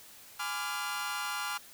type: chord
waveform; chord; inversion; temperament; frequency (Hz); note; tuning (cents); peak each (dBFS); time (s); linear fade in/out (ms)
sawtooth; G# diminished seventh; none; equal with one note detuned; 830.6 / 1009.1 / 1174.7 / 1396.9; G#5 / B5 / D6 / F6; 0 / +37 / 0 / 0; -37 / -37 / -36 / -33; 0.39-1.58; 10
effects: white hiss -53 dBFS RMS until 1.73 s

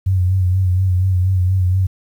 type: tone with vibrato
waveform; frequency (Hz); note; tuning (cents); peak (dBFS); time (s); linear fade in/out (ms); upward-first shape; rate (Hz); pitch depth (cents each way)
sine; 92.5; F#2; 0; -12; 0.06-1.87; 10; sine; 4.2; 52
effects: 8-bit

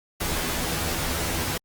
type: noise with comb filter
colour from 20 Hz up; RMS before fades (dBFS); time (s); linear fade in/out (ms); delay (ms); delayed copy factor
pink; -27; 0.2-1.58; 10; 12; +0.75
effects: Opus 48 kbps

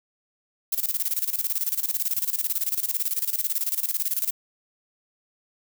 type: noise with tremolo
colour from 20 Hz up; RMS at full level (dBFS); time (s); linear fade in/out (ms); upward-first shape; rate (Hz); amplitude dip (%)
violet; -24; 0.72-4.31; 5; square; 18; 80
effects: none

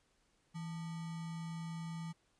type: tone with sample-and-hold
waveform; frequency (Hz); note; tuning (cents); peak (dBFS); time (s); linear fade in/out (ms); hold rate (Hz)
sine; 164.81; E3; 0; -40; 0.54-2.13; 20; 1050
effects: pink hiss -75 dBFS RMS until 2.39 s + resampled to 22050 Hz

